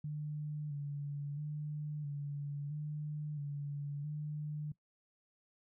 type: tone with vibrato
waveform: sine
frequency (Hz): 146.83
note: D3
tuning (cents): 0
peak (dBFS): -37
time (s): 0.04-4.72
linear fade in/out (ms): 5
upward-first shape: square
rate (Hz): 0.75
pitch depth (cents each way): 37
effects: noise-tail reverb RT60 0.1 s tail -19 dB re dry